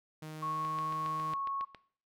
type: tone with pitch glide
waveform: sawtooth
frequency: 155.56 to 156.73 Hz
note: D#3 to D#3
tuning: 0 to +13 cents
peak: -38 dBFS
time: 0.22-1.34 s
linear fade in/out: 5 ms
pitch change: +13 cents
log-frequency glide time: 0.37-0.76 s
type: tone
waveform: sine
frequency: 1101 Hz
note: C#6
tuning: 12 cents flat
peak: -33 dBFS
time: 0.42-1.65 s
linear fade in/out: 10 ms
type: click train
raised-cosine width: 0.3 ms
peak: -30 dBFS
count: 9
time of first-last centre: 0.65-1.747 s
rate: 7.29 Hz
effects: noise-tail reverb RT60 0.5 s tail -19 dB re dry